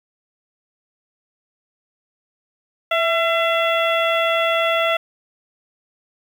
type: harmonic tone with a mistuned harmonic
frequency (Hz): 676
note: E5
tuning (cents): +43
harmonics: 1 / 2 / 3 / 4 / 5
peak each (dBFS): -19 / -22 / -24 / -25 / -26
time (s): 2.91-4.97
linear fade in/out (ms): 5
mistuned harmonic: 1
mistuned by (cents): -41
effects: 7-bit